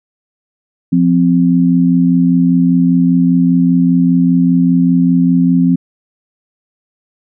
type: tone pair together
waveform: sine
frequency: 174.76 / 259.8 Hz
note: F3 / C4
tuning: +1 / -12 cents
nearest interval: perfect fifth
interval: 687 cents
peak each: -10 dBFS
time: 0.92-5.76 s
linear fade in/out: 10 ms
effects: none